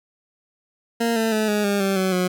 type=tone with pitch steps; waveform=20% pulse; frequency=231.8 / 223.9 / 216.3 / 208.9 / 201.8 / 194.92 / 188.28 / 181.87 Hz; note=A#3 / A3 / A3 / G#3 / G#3 / G3 / F#3 / F#3; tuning=-10 / +30 / -29 / +10 / -49 / -10 / +30 / -30 cents; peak=-14 dBFS; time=1-2.28 s; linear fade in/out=10 ms; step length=160 ms; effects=none